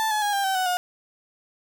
35% pulse tone with pitch steps, 880 / 851 / 823 / 795.9 / 769.6 / 744.3 / 719.8 Hz, A5 / G#5 / G#5 / G5 / G5 / F#5 / F#5, 0 / +42 / -16 / +26 / -32 / +10 / -48 cents, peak -20 dBFS, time 0-0.77 s, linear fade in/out 0 ms, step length 110 ms, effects none

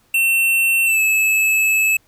square tone with pitch glide, 2700 to 2602 Hz, E7 to E7, +41 to -23 cents, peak -14 dBFS, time 0.14-1.97 s, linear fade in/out 5 ms, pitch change -64 cents, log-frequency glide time 0.86-1 s, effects pink hiss -58 dBFS RMS until 2.07 s

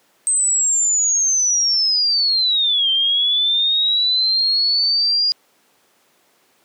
sine linear two-way sweep, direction down then up, 8300 to 3134 to 4863 Hz, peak -14 dBFS, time 0.27-5.32 s, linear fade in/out 0 ms, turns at 2.9 s, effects pink hiss -58 dBFS RMS until 6.64 s + high-pass 300 Hz 12 dB/octave

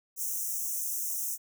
white high-pass noise, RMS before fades -33 dBFS, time 0.16-1.38 s, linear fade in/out 50 ms, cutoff 5700 Hz, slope 96 dB/octave, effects none

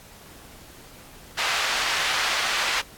pink band-pass noise, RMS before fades -25 dBFS, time 1.37-2.82 s, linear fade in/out 20 ms, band 1200 to 4500 Hz, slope 12 dB/octave, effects pink hiss -47 dBFS RMS until 2.97 s + AAC 64 kbps

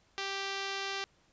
5% pulse tone, 392 Hz, G4, in tune, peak -23 dBFS, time 0.18-1.04 s, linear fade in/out 0 ms, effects pink hiss -68 dBFS RMS until 1.32 s + resampled to 16000 Hz

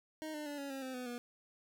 25% pulse tone with pitch steps, 312 / 300.9 / 290.1 / 279.7 / 269.7 / 260.1 / 250.8 / 241.8 Hz, D#4 / D4 / D4 / C#4 / C#4 / C4 / B3 / B3, +5 / +42 / -21 / +16 / -47 / -10 / +27 / -36 cents, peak -37 dBFS, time 0.22-1.18 s, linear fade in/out 0 ms, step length 120 ms, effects none

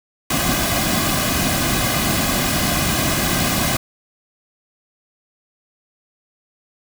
pink noise with comb filter, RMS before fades -19 dBFS, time 0.3-3.77 s, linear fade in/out 5 ms, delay 2.2 ms, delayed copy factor -0.7, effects none

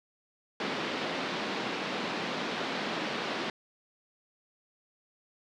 pink band-pass noise, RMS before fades -34 dBFS, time 0.6-3.5 s, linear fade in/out 2 ms, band 190 to 4300 Hz, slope 24 dB/octave, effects none

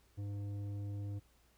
triangle tone with tanh clipping, 101.3 Hz, G#2, 43 cents flat, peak -40 dBFS, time 0.17-1.2 s, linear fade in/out 20 ms, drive 14 dB, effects added 60 Hz sine -70 dBFS peak until 1.57 s + pink hiss -71 dBFS RMS until 1.57 s

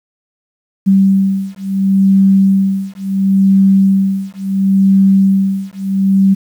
sine beating tone pair, 193.6 / 194.32 Hz, G3 / G3, -21 / -15 cents, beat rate 0.72 Hz, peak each -11 dBFS, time 0.86-6.35 s, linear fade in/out 20 ms, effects 7-bit

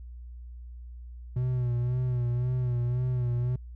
triangle tone with vibrato, 123.47 Hz, B2, in tune, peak -23 dBFS, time 1.36-3.56 s, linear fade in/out 5 ms, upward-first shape sine, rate 1.9 Hz, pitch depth 46 cents each way, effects added 60 Hz sine -40 dBFS peak until 3.75 s

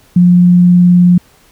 sine tone with vibrato, 177.4 Hz, F3, 27 cents sharp, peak -3 dBFS, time 0.16-1.18 s, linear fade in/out 5 ms, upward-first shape triangle, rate 19 Hz, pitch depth 8 cents each way, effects pink hiss -47 dBFS RMS until 1.51 s

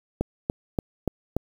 click train, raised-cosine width 2 ms, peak -10 dBFS, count 5, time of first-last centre 0.21-1.366 s, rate 3.46 Hz, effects 7-bit

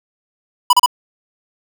square tone bursts, 987 Hz, B5, 1 cent flat, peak -7 dBFS, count 3, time 0.7-0.861 s, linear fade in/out 5 ms, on 31 ms, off 34 ms, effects none

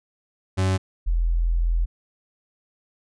40% pulse / sine tone pair in turn, 94.4 / 42.13 Hz, F#2 / E1, +35 / +38 cents, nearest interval octave + major second, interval 1397 cents, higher first, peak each -18 dBFS, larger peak neither, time 0.57-0.78 / 1.06-1.86 s, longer second, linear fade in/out 20 ms, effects resampled to 22050 Hz

